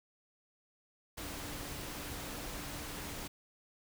sine tone in noise, 292.2 Hz, D4, 9 cents flat, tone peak -52 dBFS, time 1.17-3.28 s, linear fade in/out 10 ms, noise pink, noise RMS -43 dBFS, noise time 1.17-3.28 s, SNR -12 dB, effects none

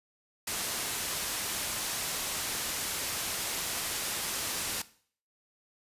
white low-pass noise, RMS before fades -34 dBFS, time 0.47-4.82 s, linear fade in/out 5 ms, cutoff 12000 Hz, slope 12 dB/octave, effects noise-tail reverb RT60 0.5 s tail -17 dB re dry + resampled to 32000 Hz

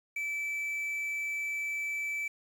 triangle tone with quantisation, 2314 Hz, D7, 26 cents flat, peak -30 dBFS, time 0.16-2.28 s, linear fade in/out 5 ms, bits 9, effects none

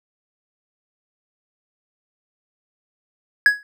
triangle tone with exponential decay, 1671 Hz, G#6, 10 cents sharp, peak -4 dBFS, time 3.46-3.63 s, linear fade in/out 1 ms, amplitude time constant 35 ms, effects none

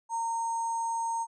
sine tone with sample-and-hold, 918 Hz, A#5, 27 cents flat, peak -28 dBFS, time 0.09-1.27 s, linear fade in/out 50 ms, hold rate 7350 Hz, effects resampled to 22050 Hz

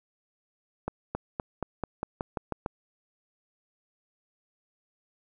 accelerating click train, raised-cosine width 1 ms, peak -16 dBFS, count 10, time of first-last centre 0.88-2.661 s, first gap 270 ms, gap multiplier 0.92, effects none

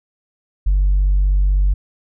sine tone, 48 Hz, G1, 36 cents flat, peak -10 dBFS, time 0.66-1.74 s, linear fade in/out 10 ms, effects tanh soft clip ceiling -9 dBFS

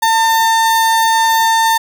35% pulse tone, 901 Hz, A5, 41 cents sharp, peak -8 dBFS, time 0.02-1.78 s, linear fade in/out 10 ms, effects none

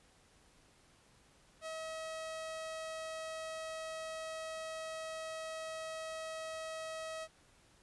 sawtooth tone, 640 Hz, D#5, 49 cents sharp, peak -37 dBFS, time 1.61-7.28 s, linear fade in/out 50 ms, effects pink hiss -66 dBFS RMS until 7.82 s + resampled to 24000 Hz

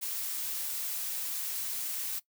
blue noise, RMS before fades -35 dBFS, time 0.01-2.2 s, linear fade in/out 20 ms, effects noise-tail reverb RT60 0.1 s tail -19 dB re dry

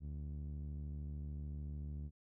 sawtooth tone with low-pass filter, 73.42 Hz, D2, in tune, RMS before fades -44 dBFS, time 0-2.11 s, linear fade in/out 50 ms, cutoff 180 Hz, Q 1, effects none

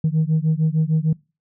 sine beating tone pair, 154.8 / 161.4 Hz, D#3 / E3, -9 / -36 cents, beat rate 6.6 Hz, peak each -17 / -18 dBFS, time 0.04-1.13 s, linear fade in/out 5 ms, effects noise-tail reverb RT60 0.3 s tail -24 dB re dry + tanh soft clip ceiling -12 dBFS

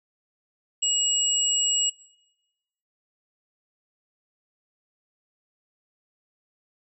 sine tone pair together, 2887 / 7707 Hz, F#7 / B8, -43 / -43 cents, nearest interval octave + perfect fourth, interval 1700 cents, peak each -25 / -23 dBFS, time 0.82-1.9 s, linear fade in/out 10 ms, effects noise-tail reverb RT60 1.0 s tail -22 dB re dry

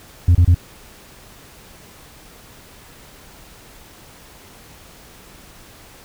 sine tone bursts, 87.31 Hz, F2, in tune, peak -5 dBFS, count 3, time 0.28-0.546 s, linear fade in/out 5 ms, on 70 ms, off 28 ms, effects tanh soft clip ceiling -7 dBFS + pink hiss -44 dBFS RMS until 6.04 s

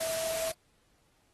sine tone in noise, 650 Hz, E5, 24 cents flat, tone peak -32 dBFS, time 0-0.52 s, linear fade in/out 10 ms, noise white, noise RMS -36 dBFS, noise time 0-0.52 s, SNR +1 dB, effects pink hiss -70 dBFS RMS until 1.33 s + AAC 32 kbps

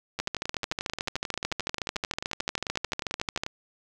two click trains, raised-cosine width 0.2 ms, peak -11 / -14 dBFS, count 45 / 38, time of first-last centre 0.2-3.435 / 0.19-3.464 s, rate 13.6 / 11.3 Hz, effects none

